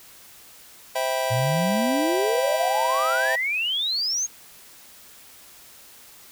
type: chord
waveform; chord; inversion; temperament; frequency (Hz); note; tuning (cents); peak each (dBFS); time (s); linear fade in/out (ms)
square; C major seventh; none; just; 523.3 / 654.1 / 784.9 / 981.1; C5 / E5 / G5 / B5; 0 / -14 / +2 / -12; -29 / -27 / -30 / -32; 0.95-3.36; 10
type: exponential sweep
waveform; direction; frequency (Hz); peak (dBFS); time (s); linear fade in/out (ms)
sine; up; 112.7 to 6645; -22; 1.3-4.27; 20
effects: white hiss -48 dBFS RMS until 6.31 s